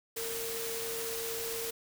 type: tone in noise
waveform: sine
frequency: 457.5 Hz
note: A#4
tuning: 32 cents flat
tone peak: -38 dBFS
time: 0.16-1.71 s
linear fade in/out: 10 ms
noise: white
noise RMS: -38 dBFS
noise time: 0.16-1.71 s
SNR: -3 dB
effects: none